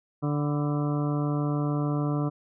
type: harmonic tone with a mistuned harmonic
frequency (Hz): 146.83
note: D3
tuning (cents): 0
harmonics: 1 / 2 / 3 / 4 / 5 / 7 / 8 / 9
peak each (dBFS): -26 / -29 / -37 / -38 / -40 / -41 / -40 / -44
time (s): 0.22-2.3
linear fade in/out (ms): 20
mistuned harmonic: 7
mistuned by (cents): -36
effects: none